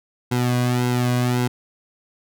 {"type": "tone with flanger", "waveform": "sawtooth", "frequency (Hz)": 123.47, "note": "B2", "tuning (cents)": 0, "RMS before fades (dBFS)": -20, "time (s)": [0.31, 1.48], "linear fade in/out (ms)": 10, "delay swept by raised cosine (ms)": [1.7, 2.26], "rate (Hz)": 1.8, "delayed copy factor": -0.8, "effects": []}